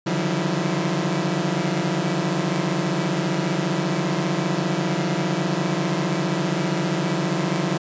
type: tone cluster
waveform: sawtooth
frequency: 140.7 / 150.6 / 175.8 / 190.8 / 327.4 Hz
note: C#3 / D3 / F3 / G3 / E4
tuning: +26 / +44 / +12 / -47 / -12 cents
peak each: -29 / -23 / -21 / -24 / -24 dBFS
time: 0.06-7.78 s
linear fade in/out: 10 ms
effects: resampled to 16000 Hz